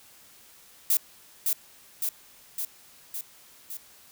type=noise with echo; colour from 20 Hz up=violet; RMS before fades=-22 dBFS; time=0.9-0.97 s; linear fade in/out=2 ms; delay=560 ms; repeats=5; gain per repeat=-3 dB; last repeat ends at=3.77 s; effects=white hiss -54 dBFS RMS until 4.11 s